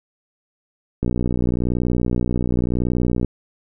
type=click train; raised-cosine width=3 ms; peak=-8 dBFS; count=136; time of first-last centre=1.03-3.247 s; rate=60.9 Hz; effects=none